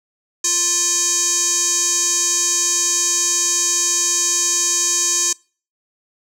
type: tone with band-pass filter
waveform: square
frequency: 349.2 Hz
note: F4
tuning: in tune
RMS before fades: -18 dBFS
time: 0.44-5.33 s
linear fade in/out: 5 ms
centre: 6700 Hz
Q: 5.9
effects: noise-tail reverb RT60 0.4 s tail -25 dB re dry